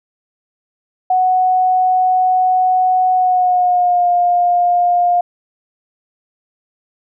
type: tone with pitch glide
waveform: sine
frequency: 740 to 707 Hz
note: F#5 to F5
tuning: 0 to +21 cents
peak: -10 dBFS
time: 1.1-5.21 s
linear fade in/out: 5 ms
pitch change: -79 cents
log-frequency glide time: 3.13-4.08 s
effects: none